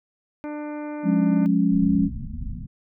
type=harmonic tone; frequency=298 Hz; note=D4; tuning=25 cents sharp; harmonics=1 / 2 / 3 / 4 / 5 / 6 / 7 / 8; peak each=-30 / -36 / -40 / -47 / -46 / -55 / -50 / -51 dBFS; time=0.44-1.46 s; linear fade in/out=0 ms
type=chord; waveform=sine; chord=Db major; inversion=first; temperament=equal with one note detuned; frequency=177.87 / 207.7 / 277.2 Hz; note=F3 / Ab3 / Db4; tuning=+32 / 0 / 0 cents; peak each=-21 dBFS; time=1.03-2.1 s; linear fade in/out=50 ms
type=low-pass noise; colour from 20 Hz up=pink; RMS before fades=-32 dBFS; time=1.71-2.67 s; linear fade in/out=20 ms; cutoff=250 Hz; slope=96 dB/octave
effects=none